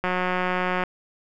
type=click train; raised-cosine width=0.5 ms; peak=-10 dBFS; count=146; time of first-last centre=0.04-0.837 s; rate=182 Hz; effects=none